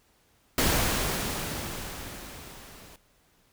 pink noise with level ramp, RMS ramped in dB -23 to -50 dBFS, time 0.58-2.96 s, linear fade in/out 2 ms, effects pink hiss -65 dBFS RMS until 3.52 s

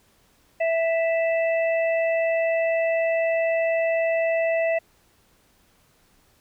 harmonic tone, 659 Hz, E5, 1 cent flat, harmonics 1 / 3 / 4, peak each -20 / -30 / -32 dBFS, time 0.6-4.79 s, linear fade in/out 10 ms, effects pink hiss -61 dBFS RMS until 6.4 s

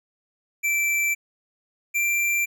square tone pair in turn, 2335 / 2358 Hz, D7 / D7, -11 / +6 cents, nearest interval unison, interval 17 cents, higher second, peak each -21 / -21 dBFS, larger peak neither, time 0.63-1.15 / 1.94-2.46 s, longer neither, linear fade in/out 20 ms, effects none

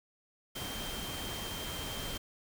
sine tone in noise, 3155 Hz, G7, 10 cents sharp, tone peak -43 dBFS, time 0.55-2.18 s, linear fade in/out 10 ms, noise pink, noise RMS -40 dBFS, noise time 0.55-2.18 s, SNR -6 dB, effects none

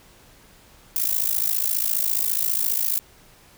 violet noise with amplitude modulation, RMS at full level -19 dBFS, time 0.96-2.99 s, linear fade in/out 0 ms, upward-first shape sine, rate 54.7 Hz, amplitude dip 90%, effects pink hiss -52 dBFS RMS until 3.57 s

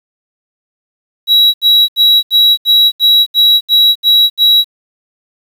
triangle tone bursts, 3881 Hz, B7, 31 cents flat, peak -3 dBFS, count 10, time 1.27-4.645 s, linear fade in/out 50 ms, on 270 ms, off 75 ms, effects 7-bit

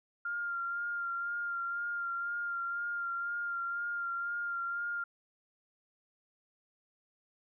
sine tone with vibrato, 1396.9 Hz, F6, in tune, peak -33 dBFS, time 0.25-5.04 s, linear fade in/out 5 ms, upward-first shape sine, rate 2 Hz, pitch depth 22 cents each way, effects none

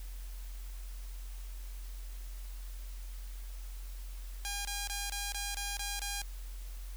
5% pulse tone bursts, 810 Hz, G#5, 43 cents flat, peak -24 dBFS, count 8, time 4.45-6.218 s, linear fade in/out 0 ms, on 200 ms, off 24 ms, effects added 44 Hz sine -40 dBFS peak until 6.96 s + white hiss -56 dBFS RMS until 6.96 s

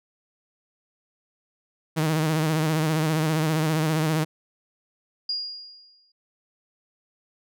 sawtooth tone with vibrato, 156.9 Hz, D#3, 15 cents sharp, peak -17 dBFS, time 1.96-4.25 s, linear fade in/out 20 ms, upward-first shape sine, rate 15 Hz, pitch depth 56 cents each way
sine tone with exponential decay, 4844 Hz, D#8, 47 cents flat, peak -23 dBFS, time 5.29-6.12 s, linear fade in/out 5 ms, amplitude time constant 180 ms
effects none

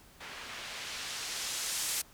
blue noise with low-pass filter sweep, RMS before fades -38 dBFS, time 0.2-2.02 s, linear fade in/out 10 ms, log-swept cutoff 1900 to 10000 Hz, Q 0.73, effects pink hiss -58 dBFS RMS until 2.13 s

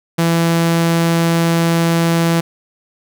sawtooth tone, 167.1 Hz, E3, 24 cents sharp, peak -8 dBFS, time 0.18-2.41 s, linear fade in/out 10 ms, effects none

